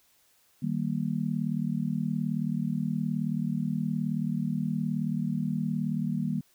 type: chord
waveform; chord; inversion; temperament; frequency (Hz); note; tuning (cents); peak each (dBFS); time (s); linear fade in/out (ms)
sine; Eb major; none; just; 155.56 / 194.45 / 233.3; Eb3 / G3 / Bb3; 0 / -14 / +2; -31; 0.62-6.41; 10
effects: white hiss -65 dBFS RMS until 6.54 s